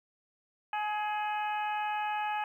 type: harmonic tone with a mistuned harmonic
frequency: 422.1 Hz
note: G#4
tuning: 28 cents sharp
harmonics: 2 / 3 / 4 / 5 / 6 / 7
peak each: -31 / -42 / -40 / -50 / -41 / -48 dBFS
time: 0.73-2.44 s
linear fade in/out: 2 ms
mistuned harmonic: 4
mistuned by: -20 cents
effects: 11-bit